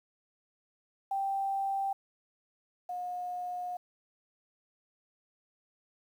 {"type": "tone pair in turn", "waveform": "sine", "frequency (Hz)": [784, 718.5], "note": ["G5", "F5"], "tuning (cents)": [0, 49], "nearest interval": "major second", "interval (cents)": 151, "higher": "first", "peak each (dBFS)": [-29, -34], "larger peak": "first", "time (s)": [[1.11, 1.93], [2.89, 3.77]], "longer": "second", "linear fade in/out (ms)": 5, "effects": ["10-bit"]}